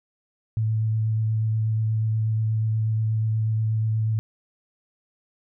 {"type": "tone with vibrato", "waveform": "sine", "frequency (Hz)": 110, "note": "A2", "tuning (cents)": 0, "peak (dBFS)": -20, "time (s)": [0.57, 4.19], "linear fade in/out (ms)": 0, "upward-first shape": "sine", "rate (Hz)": 8.3, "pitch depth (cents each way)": 13, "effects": []}